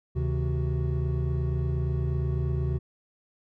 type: tone cluster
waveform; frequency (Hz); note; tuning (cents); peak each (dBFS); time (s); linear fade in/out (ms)
triangle; 74.3 / 131.8 / 160.2 / 371.8; D2 / C3 / E3 / F#4; +21 / +13 / -49 / +8; -26 / -26 / -33 / -35; 0.15-2.79; 20
effects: none